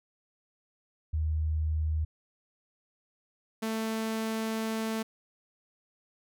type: tone pair in turn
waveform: sine / sawtooth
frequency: 78 / 221.9 Hz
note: D#2 / A3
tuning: +5 / +15 cents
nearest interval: octave + tritone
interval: 1810 cents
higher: second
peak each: -26 dBFS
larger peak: neither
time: 1.13-2.05 / 3.62-5.03 s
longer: second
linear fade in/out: 10 ms
effects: none